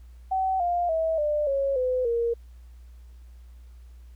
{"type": "tone with pitch steps", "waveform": "sine", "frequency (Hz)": [760, 701, 646.5, 596.3, 550, 507.2, 467.8], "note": ["F#5", "F5", "E5", "D5", "C#5", "B4", "A#4"], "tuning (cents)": [46, 6, -34, 26, -14, 46, 6], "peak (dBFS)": -22, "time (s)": [0.31, 2.34], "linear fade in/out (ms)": 10, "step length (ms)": 290, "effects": ["added 60 Hz sine -44 dBFS peak until 4.15 s", "pink hiss -66 dBFS RMS until 4.15 s"]}